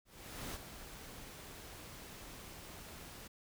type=noise with ADSR envelope; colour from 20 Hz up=pink; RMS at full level=-43 dBFS; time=0.05-3.28 s; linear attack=490 ms; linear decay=34 ms; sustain=-8 dB; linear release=10 ms; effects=none